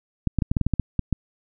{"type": "clicks", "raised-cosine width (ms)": 5, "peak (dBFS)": -8, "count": 11, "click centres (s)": [0.273, 0.387, 0.422, 0.515, 0.568, 0.613, 0.666, 0.737, 0.797, 0.993, 1.127], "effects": []}